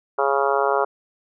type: harmonic tone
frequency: 138.59 Hz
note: C#3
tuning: in tune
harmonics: 3 / 4 / 5 / 6 / 7 / 8 / 9 / 10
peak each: -23 / -24 / -25 / -26 / -26 / -27 / -28 / -28 dBFS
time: 0.18-0.85 s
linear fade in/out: 10 ms
effects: none